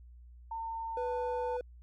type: tone with pitch glide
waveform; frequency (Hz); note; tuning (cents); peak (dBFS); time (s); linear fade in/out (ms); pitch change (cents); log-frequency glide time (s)
sine; 906 to 890.4; A#5 to A5; -50 to +20; -35; 0.51-1.57; 5; -30; 0.9-1.13
type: tone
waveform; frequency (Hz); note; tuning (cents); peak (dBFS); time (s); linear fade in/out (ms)
triangle; 493.9; B4; 0; -31; 0.97-1.61; 2
effects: added 60 Hz sine -50 dBFS peak until 1.82 s + MP3 96 kbps